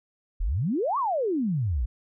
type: exponential two-way sweep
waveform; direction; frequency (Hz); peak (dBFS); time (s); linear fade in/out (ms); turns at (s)
sine; up then down; 34.56 to 1174.7 to 52.2; -23; 0.4-1.86; 10; 0.98
effects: none